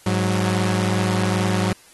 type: tone pair together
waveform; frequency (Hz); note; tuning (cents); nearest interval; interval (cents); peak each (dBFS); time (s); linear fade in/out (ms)
sawtooth; 103.4 / 184.24; G#2 / F#3; -7 / -7; minor seventh; 1000; -17; 0.06-1.73; 5
effects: white hiss -50 dBFS RMS until 1.93 s + AAC 32 kbps